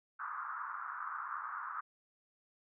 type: band-pass noise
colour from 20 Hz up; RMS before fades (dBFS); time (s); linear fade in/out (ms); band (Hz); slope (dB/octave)
pink; -42; 0.19-1.81; 10; 1100 to 1400; 48
effects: none